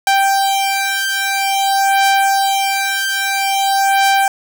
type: beating tone pair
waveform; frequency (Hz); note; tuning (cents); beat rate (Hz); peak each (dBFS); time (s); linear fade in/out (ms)
sawtooth; 784 / 784.5; G5 / G5; 0 / +1; 0.5; -12; 0.07-4.28; 2
effects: none